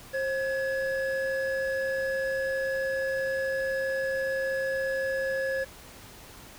triangle tone pair together, 533 / 1691.1 Hz, C5 / G#6, +32 / +31 cents, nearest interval octave + minor sixth, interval 1999 cents, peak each -26 / -30 dBFS, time 0.13-5.65 s, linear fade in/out 20 ms, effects pink hiss -48 dBFS RMS until 6.58 s

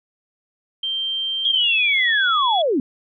sine tone with pitch glide, 3150 to 3376 Hz, G7 to G#7, +8 to +28 cents, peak -21 dBFS, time 0.83-2.62 s, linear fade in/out 5 ms, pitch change +120 cents, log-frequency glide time 1.56-1.65 s
sine linear sweep, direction down, 3322 to 233.1 Hz, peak -16 dBFS, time 1.45-2.8 s, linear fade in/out 2 ms
effects none

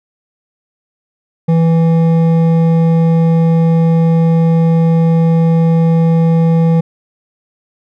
sine tone with hard clipping, 164.81 Hz, E3, in tune, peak -9 dBFS, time 1.48-6.81 s, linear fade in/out 10 ms, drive 9 dB, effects none

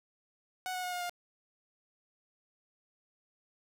sawtooth tone with pitch steps, 740 / 731.5 / 723.1 / 714.8 / 706.6 Hz, F#5 / F#5 / F#5 / F5 / F5, 0 / -20 / -40 / +40 / +20 cents, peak -31 dBFS, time 0.66-1.095 s, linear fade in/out 0 ms, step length 87 ms, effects none

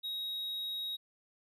triangle tone, 3793 Hz, A#7, 29 cents sharp, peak -34 dBFS, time 0.03-0.97 s, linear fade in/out 20 ms, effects none

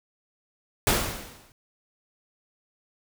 pink noise with exponential decay, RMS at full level -19 dBFS, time 0.87-1.52 s, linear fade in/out 1 ms, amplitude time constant 140 ms, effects none

